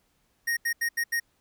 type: tone bursts at uneven times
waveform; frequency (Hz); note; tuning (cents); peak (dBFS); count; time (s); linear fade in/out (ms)
square; 1864.7; A#6; 0; -25; 5; 0.47-0.57 / 0.65-0.73 / 0.81-0.89 / 0.97-1.04 / 1.12-1.2; 10
effects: pink hiss -70 dBFS RMS until 1.4 s